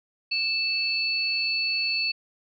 sine tone pair together, 2637 / 4435 Hz, E7 / C#8, 0 / 0 cents, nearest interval major sixth, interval 900 cents, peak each -26 dBFS, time 0.31-2.12 s, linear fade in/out 10 ms, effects none

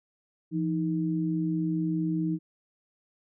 sine tone pair together, 169.44 / 314 Hz, E3 / D#4, +48 / +16 cents, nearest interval major seventh, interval 1068 cents, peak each -28 dBFS, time 0.51-2.39 s, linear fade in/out 50 ms, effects none

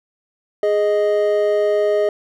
triangle tone pair together, 415.3 / 622.2 Hz, G#4 / D#5, 0 / 0 cents, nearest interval perfect fifth, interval 700 cents, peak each -15 dBFS, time 0.63-2.09 s, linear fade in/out 2 ms, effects none

